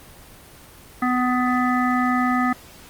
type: harmonic tone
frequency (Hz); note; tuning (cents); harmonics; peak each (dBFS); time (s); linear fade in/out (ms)
250; B3; +21; 1 / 3 / 5 / 7 / 8; -20 / -25 / -23 / -30 / -30; 1.02-2.53; 5
effects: pink hiss -45 dBFS RMS until 2.89 s + Opus 24 kbps